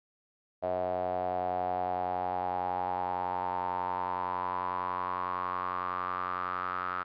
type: tone with band-pass filter sweep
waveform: sawtooth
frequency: 90.9 Hz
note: F#2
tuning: 30 cents flat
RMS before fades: -33 dBFS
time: 0.62-7.04 s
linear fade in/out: 20 ms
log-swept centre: 650 to 1300 Hz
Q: 7.7
effects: resampled to 11025 Hz